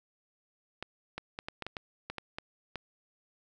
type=clicks; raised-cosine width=0.3 ms; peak=-21 dBFS; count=11; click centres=0.826 / 1.18 / 1.389 / 1.485 / 1.623 / 1.666 / 1.768 / 2.1 / 2.183 / 2.385 / 2.757 s; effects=none